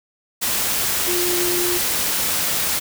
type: tone in noise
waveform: sine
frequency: 353.3 Hz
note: F4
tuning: 20 cents sharp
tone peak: -22 dBFS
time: 1.07-1.79 s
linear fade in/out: 20 ms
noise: white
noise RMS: -21 dBFS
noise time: 0.41-2.8 s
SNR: -4 dB
effects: none